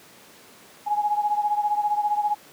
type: beating tone pair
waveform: sine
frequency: 830.6 / 845.6 Hz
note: G#5 / G#5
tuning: 0 / +31 cents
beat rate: 15 Hz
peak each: -22 / -26 dBFS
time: 0.86-2.35 s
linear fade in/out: 20 ms
effects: pink hiss -49 dBFS RMS until 2.52 s + high-pass 200 Hz 12 dB/octave